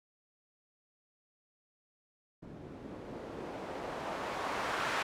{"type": "noise with low-pass filter sweep", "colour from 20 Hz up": "blue", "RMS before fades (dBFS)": -39, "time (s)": [2.42, 5.03], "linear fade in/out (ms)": 10, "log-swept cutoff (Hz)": [220, 1400], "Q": 1, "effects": []}